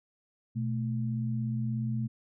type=tone pair together; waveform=sine; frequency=122.8 / 219.6 Hz; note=B2 / A3; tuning=-9 / -3 cents; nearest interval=minor seventh; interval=1006 cents; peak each=-30 / -33 dBFS; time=0.55-2.08 s; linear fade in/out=20 ms; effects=none